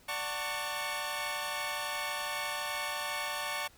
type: chord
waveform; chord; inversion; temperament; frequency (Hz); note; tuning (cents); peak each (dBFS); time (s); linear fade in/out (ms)
15% pulse; D major seventh; none; equal with one note detuned; 587.3 / 740 / 896.9 / 1108.7; D5 / F#5 / A5 / C#6; 0 / 0 / +33 / 0; -34 / -35 / -32 / -32; 0.08-3.68; 10
effects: pink hiss -60 dBFS RMS until 3.77 s